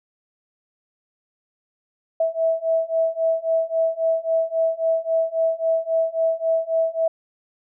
sine beating tone pair, 651 / 654.7 Hz, E5 / E5, -22 / -12 cents, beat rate 3.7 Hz, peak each -22 / -21 dBFS, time 2.2-7.08 s, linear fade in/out 5 ms, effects none

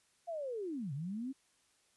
sine linear two-way sweep, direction down then up, 702 to 129.4 to 276.5 Hz, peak -37 dBFS, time 0.27-1.33 s, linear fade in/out 20 ms, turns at 0.93 s, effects white hiss -72 dBFS RMS until 1.96 s + resampled to 24000 Hz

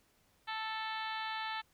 harmonic tone, 440 Hz, A4, in tune, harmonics 2 / 3 / 4 / 5 / 6 / 7 / 8 / 9 / 10, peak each -40 / -44 / -43 / -48 / -49 / -49 / -49 / -49 / -56 dBFS, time 0.47-1.62 s, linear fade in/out 20 ms, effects pink hiss -71 dBFS RMS until 1.73 s

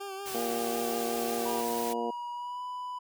20% pulse tone with vibrato, 392 Hz, G4, in tune, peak -32 dBFS, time 0-1.61 s, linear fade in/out 10 ms, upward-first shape sine, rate 5.4 Hz, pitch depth 40 cents each way
white noise, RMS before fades -39 dBFS, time 0.25-1.94 s, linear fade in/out 20 ms
harmonic tone, 117.5 Hz, A#2, 14 cents sharp, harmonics 2 / 3 / 4 / 5 / 6 / 7, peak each -37 / -38 / -34 / -44 / -36 / -45 dBFS, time 0.34-2.11 s, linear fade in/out 10 ms
triangle tone with pitch glide, 963 to 992.9 Hz, B5 to B5, -44 to +9 cents, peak -33 dBFS, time 1.45-2.99 s, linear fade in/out 10 ms, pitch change +53 cents, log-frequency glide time 2.32-2.63 s
effects none

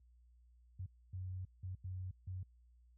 sine tone bursts at uneven times, 92.5 Hz, F#2, in tune, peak -40 dBFS, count 5, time 0.79-0.86 / 1.13-1.45 / 1.63-1.75 / 1.84-2.11 / 2.27-2.43 s, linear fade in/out 5 ms, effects added 60 Hz sine -60 dBFS peak until 2.97 s + high-pass 60 Hz 12 dB/octave

